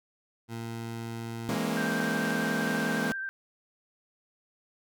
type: tone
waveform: 20% pulse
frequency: 115.2 Hz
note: A#2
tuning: 20 cents flat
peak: -30 dBFS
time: 0.48-1.58 s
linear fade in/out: 50 ms
type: chord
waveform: sawtooth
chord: A# half-diminished seventh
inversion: second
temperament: equal with one note detuned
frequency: 164.81 / 207.7 / 233.1 / 270.2 Hz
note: E3 / G#3 / A#3 / C#4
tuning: 0 / 0 / 0 / -44 cents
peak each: -31 / -29 / -28 / -31 dBFS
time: 1.49-3.12 s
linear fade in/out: 0 ms
type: tone with vibrato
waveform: sine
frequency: 1568 Hz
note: G6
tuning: in tune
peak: -32 dBFS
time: 1.77-3.29 s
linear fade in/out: 0 ms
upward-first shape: triangle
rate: 11 Hz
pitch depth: 31 cents each way
effects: none